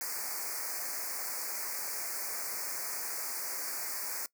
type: band-stop noise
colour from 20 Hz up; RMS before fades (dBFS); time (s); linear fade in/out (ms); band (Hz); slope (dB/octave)
white; -37; 0.01-4.26; 0; 2400 to 4500; 96
effects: noise-tail reverb RT60 0.1 s tail -21 dB re dry + high-pass 400 Hz 12 dB/octave